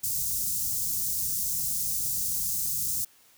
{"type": "band-stop noise", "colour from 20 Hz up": "white", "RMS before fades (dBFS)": -29, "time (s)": [0.03, 3.05], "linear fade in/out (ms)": 10, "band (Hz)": [180, 5800], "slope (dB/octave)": 24, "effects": ["white hiss -59 dBFS RMS until 3.37 s"]}